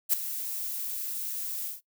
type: noise with ADSR envelope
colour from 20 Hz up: violet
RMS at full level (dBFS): -20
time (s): 0.09-1.81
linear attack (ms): 44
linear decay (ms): 3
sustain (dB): -14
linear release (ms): 150
effects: noise-tail reverb RT60 0.1 s tail -19 dB re dry